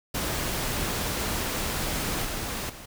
pink noise with level steps, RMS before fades -29 / -32 / -43 dBFS, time 0.14-2.86 s, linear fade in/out 10 ms, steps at 2.24 / 2.69 s, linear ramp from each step 10 ms, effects none

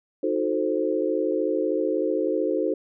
sine chord, D# diminished seventh, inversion none, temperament equal with one note detuned, 311.1 / 364.1 / 440 / 523.3 Hz, D#4 / F#4 / A4 / C5, 0 / -28 / 0 / 0 cents, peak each -27 dBFS, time 0.23-2.74 s, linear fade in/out 5 ms, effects none

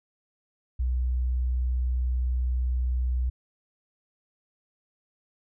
sine tone, 62.3 Hz, B1, 16 cents sharp, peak -23 dBFS, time 0.79-3.3 s, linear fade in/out 10 ms, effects none

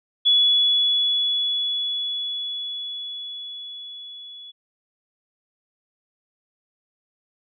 sine tone with level ramp, 3400 Hz, G#7, 40 cents sharp, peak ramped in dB -13 to -38 dBFS, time 0.25-4.52 s, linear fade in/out 20 ms, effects none

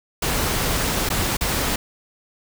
pink noise with dropouts, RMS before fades -22 dBFS, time 0.22-1.76 s, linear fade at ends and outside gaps 5 ms, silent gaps 1.091-1.101 / 1.37-1.409 s, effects none

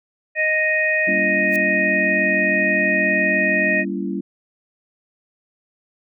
harmonic tone, 622 Hz, D#5, 1 cent flat, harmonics 1 / 3 / 4, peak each -23 / -18 / -22 dBFS, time 0.35-3.85 s, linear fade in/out 50 ms
sine chord, G diminished seventh, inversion none, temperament just, 196 / 235.2 / 282.2 / 338.7 Hz, G3 / Bb3 / Db4 / Fb4, 0 / +16 / +31 / +47 cents, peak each -25 / -30 / -28 / -28 dBFS, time 1.07-4.21 s, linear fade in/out 10 ms
blue noise with exponential growth, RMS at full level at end -31 dBFS, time 1.47-1.56 s, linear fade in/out 0 ms, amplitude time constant 19 ms
effects none

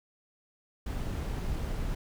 brown noise, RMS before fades -33 dBFS, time 0.86-1.95 s, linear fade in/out 5 ms, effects none

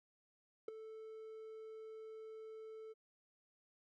triangle tone with ADSR envelope, 440 Hz, A4, in tune, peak -34 dBFS, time 0.68-2.94 s, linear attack 4 ms, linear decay 8 ms, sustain -13 dB, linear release 25 ms, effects none

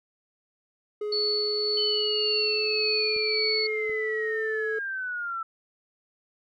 triangle tone with pitch glide, 419.5 to 438.3 Hz, G#4 to A4, +17 to -7 cents, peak -26 dBFS, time 1.01-4.79 s, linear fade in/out 5 ms, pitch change +76 cents, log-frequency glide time 1.51-4.61 s
sine tone with tremolo, 4435 Hz, C#8, in tune, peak -24 dBFS, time 1.12-3.67 s, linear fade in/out 5 ms, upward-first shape sine, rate 1.8 Hz, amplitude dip 30%
sine linear sweep, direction down, 3048 to 1322 Hz, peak -29 dBFS, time 1.77-5.43 s, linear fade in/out 5 ms
clicks, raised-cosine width 2 ms, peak -32 / -34 dBFS, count 2, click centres 3.164 / 3.896 s
effects none

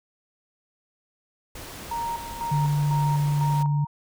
pink noise, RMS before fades -39 dBFS, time 1.55-3.63 s, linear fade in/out 5 ms
sine tone with tremolo, 932.3 Hz, A#5, in tune, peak -26 dBFS, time 1.91-3.87 s, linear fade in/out 5 ms, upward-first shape square, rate 2 Hz, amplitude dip 65%
sine tone with pitch glide, 146.83 to 145.98 Hz, D3 to D3, 0 to -10 cents, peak -20 dBFS, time 2.51-3.85 s, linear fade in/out 10 ms, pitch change -10 cents, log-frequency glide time 2.65-3.13 s
effects none

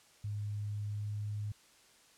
sine tone with pitch glide, 103.83 to 104.43 Hz, G#2 to G#2, 0 to +10 cents, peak -35 dBFS, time 0.24-1.52 s, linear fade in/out 5 ms, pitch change +10 cents, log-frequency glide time 0.9-1.09 s, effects white hiss -63 dBFS RMS until 2.17 s + low-pass 9000 Hz 12 dB/octave

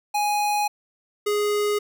square tone pair in turn, 830.6 / 415.3 Hz, G#5 / G#4, 0 / 0 cents, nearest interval octave, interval 1200 cents, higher first, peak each -21 dBFS, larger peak neither, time 0.14-0.68 / 1.26-1.79 s, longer first, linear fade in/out 10 ms, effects none

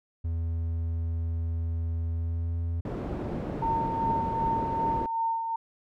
triangle tone with pitch glide, 82.8 to 84.15 Hz, E2 to E2, +8 to +36 cents, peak -25 dBFS, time 0.24-2.81 s, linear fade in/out 10 ms, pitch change +28 cents, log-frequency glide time 2.11-2.57 s
white low-pass noise, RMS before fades -33 dBFS, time 2.85-5.06 s, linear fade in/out 2 ms, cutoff 370 Hz, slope 12 dB/octave
sine tone with tremolo, 910 Hz, A#5, 42 cents flat, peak -24 dBFS, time 3.62-5.56 s, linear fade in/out 5 ms, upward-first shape sine, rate 2.6 Hz, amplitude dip 45%
effects none

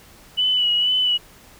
sine tone with vibrato, 2960 Hz, F#7, in tune, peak -16 dBFS, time 0.37-1.18 s, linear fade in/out 20 ms, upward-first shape sine, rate 2.1 Hz, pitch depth 35 cents each way, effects pink hiss -48 dBFS RMS until 1.59 s

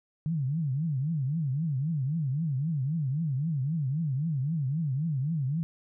sine tone with vibrato, 146.83 Hz, D3, in tune, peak -26 dBFS, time 0.26-5.63 s, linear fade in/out 0 ms, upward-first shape triangle, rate 3.8 Hz, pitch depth 280 cents each way, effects none

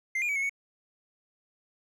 triangle tone with pitch steps, 2092 / 2424 / 2277 / 2183 / 2224 Hz, C7 / D#7 / C#7 / C#7 / C#7, -1 / -46 / +46 / -27 / +5 cents, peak -25 dBFS, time 0.15-0.495 s, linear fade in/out 5 ms, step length 69 ms, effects none

